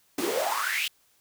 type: noise with high-pass filter sweep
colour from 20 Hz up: pink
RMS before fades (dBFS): -28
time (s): 0.18-0.88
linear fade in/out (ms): 5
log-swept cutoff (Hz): 270 to 3100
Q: 7.3
effects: white hiss -65 dBFS RMS until 1.2 s